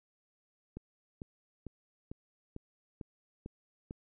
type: click train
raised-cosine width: 3 ms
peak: -29 dBFS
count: 8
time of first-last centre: 0.77-3.909 s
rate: 2.23 Hz
effects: none